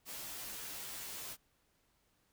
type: noise with comb filter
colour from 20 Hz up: white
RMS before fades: -45 dBFS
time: 0.05-1.37 s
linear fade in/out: 50 ms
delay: 12 ms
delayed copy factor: -0.85
effects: pink hiss -75 dBFS RMS until 2.32 s